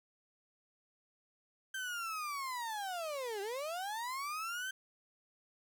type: linear two-way sweep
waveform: 35% pulse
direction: down then up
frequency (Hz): 1568 to 385.8 to 1568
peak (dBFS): -36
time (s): 1.74-4.71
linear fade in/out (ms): 5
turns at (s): 3.41
effects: 13-bit